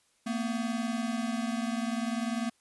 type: tone pair together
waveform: square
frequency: 226.6 / 246.9 Hz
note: A#3 / B3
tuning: -49 / 0 cents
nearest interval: minor second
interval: 149 cents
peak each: -32 / -35 dBFS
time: 0.26-2.5 s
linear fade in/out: 10 ms
effects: white hiss -69 dBFS RMS until 2.6 s + resampled to 24000 Hz